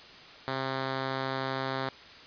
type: tone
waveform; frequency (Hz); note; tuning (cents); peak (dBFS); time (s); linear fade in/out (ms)
5% pulse; 133; C3; +29; -19; 0.48-1.89; 0
effects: white hiss -49 dBFS RMS until 2.26 s + resampled to 11025 Hz